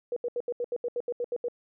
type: tone bursts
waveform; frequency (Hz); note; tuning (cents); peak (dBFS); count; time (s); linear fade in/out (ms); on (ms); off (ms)
sine; 483; B4; -39; -27; 12; 0.12-1.484; 2; 44; 76
effects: none